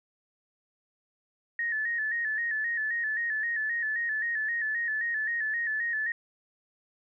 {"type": "tone with vibrato", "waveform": "sine", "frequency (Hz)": 1802, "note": "A6", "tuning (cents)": 41, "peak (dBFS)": -27, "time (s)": [1.59, 6.12], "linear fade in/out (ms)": 2, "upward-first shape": "square", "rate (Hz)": 3.8, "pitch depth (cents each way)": 63, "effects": []}